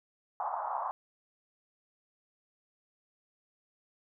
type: band-pass noise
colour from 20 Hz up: white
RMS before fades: -35 dBFS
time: 0.4-0.91 s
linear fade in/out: 0 ms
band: 700 to 1100 Hz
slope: 48 dB/octave
effects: none